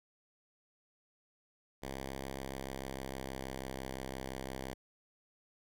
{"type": "tone with pitch glide", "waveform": "5% pulse", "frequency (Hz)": [67.1, 65.8], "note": ["C2", "C2"], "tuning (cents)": [44, 10], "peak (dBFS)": -29, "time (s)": [1.82, 4.74], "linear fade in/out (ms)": 10, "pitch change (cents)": -34, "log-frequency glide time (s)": [2.21, 3.78], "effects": []}